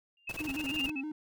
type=tone with exponential growth; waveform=sine; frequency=2794 Hz; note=F7; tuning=in tune; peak=-28 dBFS; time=0.17-0.86 s; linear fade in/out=2 ms; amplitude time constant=150 ms
type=tone bursts; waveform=sine; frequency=2600 Hz; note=E7; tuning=24 cents flat; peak=-35 dBFS; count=8; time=0.27-1.013 s; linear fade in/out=10 ms; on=57 ms; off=41 ms
type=noise with tremolo; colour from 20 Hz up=pink; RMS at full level=-42 dBFS; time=0.29-0.9 s; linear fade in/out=5 ms; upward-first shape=square; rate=20 Hz; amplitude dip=75%
type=tone with vibrato; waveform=triangle; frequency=287.6 Hz; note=D4; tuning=36 cents flat; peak=-33 dBFS; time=0.4-1.12 s; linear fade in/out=5 ms; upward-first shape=square; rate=6.3 Hz; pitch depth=110 cents each way
effects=none